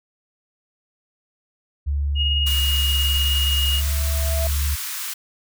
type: tone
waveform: sine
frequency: 71.5 Hz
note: D2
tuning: 46 cents flat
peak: -19 dBFS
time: 1.86-4.76 s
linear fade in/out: 20 ms
type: tone with tremolo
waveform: sine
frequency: 2867 Hz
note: F7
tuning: 45 cents sharp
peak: -19 dBFS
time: 2.15-3.82 s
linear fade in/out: 50 ms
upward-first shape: sine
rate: 19 Hz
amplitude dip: 30%
type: high-pass noise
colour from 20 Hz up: white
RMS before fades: -29 dBFS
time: 2.46-5.14 s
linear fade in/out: 10 ms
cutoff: 980 Hz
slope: 48 dB/octave
type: tone with exponential growth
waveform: sine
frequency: 659.3 Hz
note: E5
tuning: in tune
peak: -24 dBFS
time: 3.32-4.47 s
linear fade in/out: 0 ms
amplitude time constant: 250 ms
effects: none